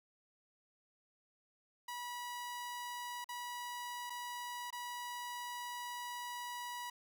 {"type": "tone with dropouts", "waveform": "sawtooth", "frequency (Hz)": 972, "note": "B5", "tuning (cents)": -28, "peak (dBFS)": -38, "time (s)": [1.88, 6.9], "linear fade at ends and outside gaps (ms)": 5, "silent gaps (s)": [[3.244, 3.289], [4.098, 4.102], [4.705, 4.726]], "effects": []}